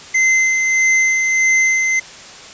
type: tone with tremolo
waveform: square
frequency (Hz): 2066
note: C7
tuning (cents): -22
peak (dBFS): -11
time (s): 0.14-2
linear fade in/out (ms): 10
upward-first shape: sine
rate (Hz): 1.6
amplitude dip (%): 35
effects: white hiss -36 dBFS RMS until 2.53 s + resampled to 16000 Hz